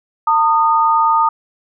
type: tone pair together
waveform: sine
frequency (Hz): 904 / 1232.7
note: A5 / D#6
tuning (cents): +47 / -17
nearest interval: perfect fourth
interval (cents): 536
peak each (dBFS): -13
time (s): 0.27-1.29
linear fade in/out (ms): 5
effects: none